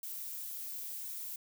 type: noise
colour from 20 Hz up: violet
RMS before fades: -42 dBFS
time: 0.03-1.36 s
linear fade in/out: 2 ms
effects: none